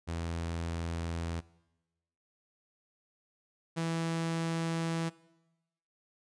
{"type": "tone pair in turn", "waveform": "sawtooth", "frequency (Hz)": [83.7, 164.9], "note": ["E2", "E3"], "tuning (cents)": [27, 1], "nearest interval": "octave", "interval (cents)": 1174, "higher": "second", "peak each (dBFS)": [-30, -27], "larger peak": "second", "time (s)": [[0.07, 1.41], [3.76, 5.1]], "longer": "neither", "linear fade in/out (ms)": 20, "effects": ["noise-tail reverb RT60 1.0 s tail -21 dB re dry", "resampled to 22050 Hz"]}